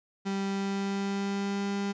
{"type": "tone with pitch glide", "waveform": "35% pulse", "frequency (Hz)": [196, 199.66], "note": ["G3", "G3"], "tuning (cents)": [0, 32], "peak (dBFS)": -27, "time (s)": [0.25, 1.93], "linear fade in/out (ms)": 20, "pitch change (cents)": 32, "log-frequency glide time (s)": [0.4, 1.69], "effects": ["resampled to 16000 Hz"]}